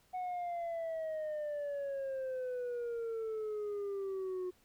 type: exponential sweep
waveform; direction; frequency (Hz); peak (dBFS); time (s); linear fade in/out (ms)
sine; down; 740 to 361.8; -33; 0.13-4.51; 20
effects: tanh soft clip ceiling -35 dBFS + pink hiss -69 dBFS RMS until 4.64 s